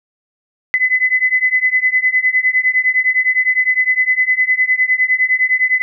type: beating tone pair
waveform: sine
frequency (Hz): 2013 / 2022.8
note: B6 / B6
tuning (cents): +33 / +41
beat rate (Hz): 9.8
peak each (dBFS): -15 / -14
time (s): 0.74-5.82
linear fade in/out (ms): 0
effects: none